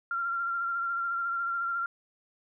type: tone with vibrato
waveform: sine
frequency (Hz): 1377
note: F6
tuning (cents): -25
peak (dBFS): -28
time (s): 0.11-1.86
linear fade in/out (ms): 2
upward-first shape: sine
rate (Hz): 14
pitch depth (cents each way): 26
effects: none